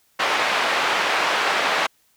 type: band-pass noise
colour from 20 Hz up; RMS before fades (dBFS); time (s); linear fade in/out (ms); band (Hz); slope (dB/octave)
pink; -21; 0.19-1.87; 10; 730 to 2900; 12
effects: white hiss -62 dBFS RMS until 2.16 s